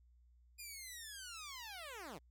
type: linear sweep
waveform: 10% pulse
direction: down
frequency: 2460 to 123.1 Hz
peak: -39 dBFS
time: 0.58-2.19 s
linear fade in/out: 20 ms
effects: added 60 Hz sine -64 dBFS peak until 2.3 s